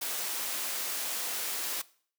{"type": "high-pass noise", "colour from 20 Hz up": "white", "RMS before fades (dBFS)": -34, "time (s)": [0.01, 1.82], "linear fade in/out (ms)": 10, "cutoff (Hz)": 330, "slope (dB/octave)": 12, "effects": ["noise-tail reverb RT60 0.5 s tail -20 dB re dry"]}